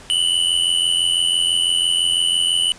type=tone pair together; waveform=square; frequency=2937 / 3023 Hz; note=F#7 / F#7; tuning=-13 / +36 cents; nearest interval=unison; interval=49 cents; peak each=-19 dBFS; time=0.1-2.72 s; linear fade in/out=0 ms; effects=pink hiss -42 dBFS RMS until 2.78 s + resampled to 22050 Hz